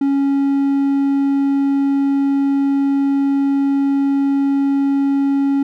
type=tone; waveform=triangle; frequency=277.2 Hz; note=C#4; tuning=in tune; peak=-11 dBFS; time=0.01-5.63 s; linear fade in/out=5 ms; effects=none